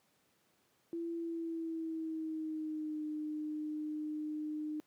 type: tone with pitch glide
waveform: sine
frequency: 336 to 304.6 Hz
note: E4 to D#4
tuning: +33 to -37 cents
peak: -36 dBFS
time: 0.93-4.8 s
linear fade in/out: 0 ms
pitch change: -170 cents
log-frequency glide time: 1.14-3.04 s
effects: pink hiss -73 dBFS RMS until 4.86 s + high-pass 150 Hz 12 dB/octave